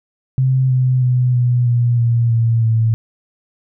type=tone with pitch steps; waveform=sine; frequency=130.81 / 128.04 / 125.34 / 122.69 / 120.09 / 117.55 / 115.07 / 112.63 Hz; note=C3 / C3 / B2 / B2 / B2 / A#2 / A#2 / A2; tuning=0 / -37 / +26 / -11 / -48 / +15 / -22 / +41 cents; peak=-11 dBFS; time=0.38-2.94 s; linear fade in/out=0 ms; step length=320 ms; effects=none